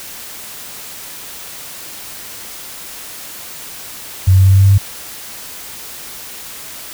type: tone with pitch steps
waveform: sine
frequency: 93.9 / 94.61 / 95.32 / 96.04 / 96.76 / 97.49 / 98.23 / 98.97 Hz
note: F#2 / F#2 / G2 / G2 / G2 / G2 / G2 / G2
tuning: +26 / +39 / -48 / -35 / -22 / -9 / +4 / +17 cents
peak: -5 dBFS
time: 4.27-4.782 s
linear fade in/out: 10 ms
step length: 64 ms
effects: white hiss -31 dBFS RMS until 6.93 s